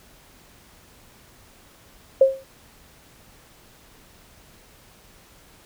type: tone with exponential decay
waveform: sine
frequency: 535 Hz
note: C5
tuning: 38 cents sharp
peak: -7 dBFS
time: 2.21-2.44 s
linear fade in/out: 5 ms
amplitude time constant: 48 ms
effects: pink hiss -52 dBFS RMS until 5.65 s